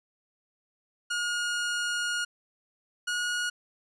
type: tone pair in turn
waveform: sawtooth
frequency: 1433 / 1447.1 Hz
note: F6 / F#6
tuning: +44 / -39 cents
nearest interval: unison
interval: 17 cents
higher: second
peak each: -24 / -24 dBFS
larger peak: neither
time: 1.1-2.25 / 3.07-3.5 s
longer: first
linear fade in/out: 10 ms
effects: resampled to 22050 Hz